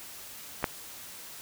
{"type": "clicks", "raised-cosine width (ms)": 0.5, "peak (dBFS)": [-24, -10], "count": 2, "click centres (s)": [0.628, 0.642], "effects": ["white hiss -45 dBFS RMS until 1.41 s"]}